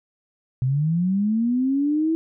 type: linear sweep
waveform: sine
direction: up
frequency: 124 to 328.2 Hz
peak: -18 dBFS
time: 0.62-2.15 s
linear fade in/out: 0 ms
effects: none